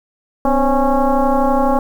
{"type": "tone with frequency modulation", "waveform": "sine", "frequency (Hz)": 287, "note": "D4", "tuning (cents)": -40, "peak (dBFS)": -11, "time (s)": [0.45, 1.79], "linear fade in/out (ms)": 2, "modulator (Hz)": 271, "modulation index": 2.8, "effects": ["7-bit"]}